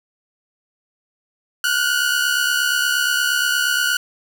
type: tone pair together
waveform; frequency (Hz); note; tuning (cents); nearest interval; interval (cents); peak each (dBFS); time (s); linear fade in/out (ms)
sawtooth; 1431.5 / 1500; F6 / F#6; +42 / +23; minor second; 81; -16; 1.64-3.97; 2
effects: none